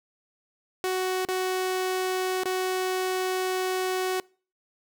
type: tone with dropouts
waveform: sawtooth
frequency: 371.8 Hz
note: F#4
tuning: 8 cents sharp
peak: -21 dBFS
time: 0.84-4.2 s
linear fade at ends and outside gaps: 0 ms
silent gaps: 1.25-1.287 / 2.434-2.456 s
effects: noise-tail reverb RT60 0.4 s tail -25 dB re dry